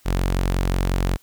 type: tone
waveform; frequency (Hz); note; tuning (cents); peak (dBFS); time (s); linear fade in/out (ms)
sawtooth; 45.53; F#1; -27; -15; 0.05-1.17; 20
effects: white hiss -57 dBFS RMS until 1.22 s